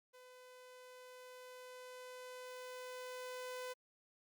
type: tone with level ramp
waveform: sawtooth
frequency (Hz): 504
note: B4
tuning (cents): +35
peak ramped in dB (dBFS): -54 to -39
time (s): 0.13-3.74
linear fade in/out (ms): 20
effects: Opus 48 kbps